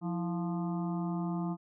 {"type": "harmonic tone with a mistuned harmonic", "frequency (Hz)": 174.61, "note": "F3", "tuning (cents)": 0, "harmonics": [1, 2, 4, 5, 6, 7], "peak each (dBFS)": [-32, -38, -44, -46, -48, -49], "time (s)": [0.01, 1.57], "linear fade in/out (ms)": 50, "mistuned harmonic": 2, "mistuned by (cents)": -100, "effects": []}